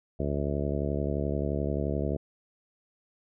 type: harmonic tone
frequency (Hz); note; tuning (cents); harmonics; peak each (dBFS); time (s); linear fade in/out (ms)
71.5; D2; -46; 1 / 2 / 3 / 4 / 5 / 6 / 7 / 8 / 9; -32 / -33 / -35 / -37 / -36 / -37 / -39 / -40 / -38; 0.19-2.17; 10
effects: none